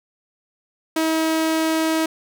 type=tone; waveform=sawtooth; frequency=320.2 Hz; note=D#4; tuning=50 cents sharp; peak=-14 dBFS; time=0.96-2.06 s; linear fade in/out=5 ms; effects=none